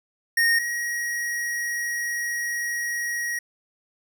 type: tone pair in turn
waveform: square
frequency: 1852 / 1895.3 Hz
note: A#6 / A#6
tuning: -12 / +28 cents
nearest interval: unison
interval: 40 cents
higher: second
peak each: -18 / -26 dBFS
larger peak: first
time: 0.37-0.59 / 0.59-3.39 s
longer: second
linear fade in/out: 5 ms
effects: none